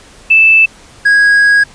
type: tone pair in turn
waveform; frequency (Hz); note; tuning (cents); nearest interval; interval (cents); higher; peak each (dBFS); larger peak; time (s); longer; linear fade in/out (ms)
sine / triangle; 2637 / 1650.7; E7 / G#6; 0 / -11; minor sixth; 811; first; -3; neither; 0.3-0.66 / 1.05-1.64; second; 10
effects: pink hiss -39 dBFS RMS until 1.74 s + resampled to 22050 Hz